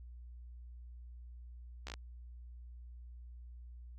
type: slowing click train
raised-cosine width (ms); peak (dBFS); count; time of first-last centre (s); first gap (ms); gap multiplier
0.2; -26; 5; 1.87-1.939; 14; 1.14
effects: added 60 Hz sine -48 dBFS peak until 3.98 s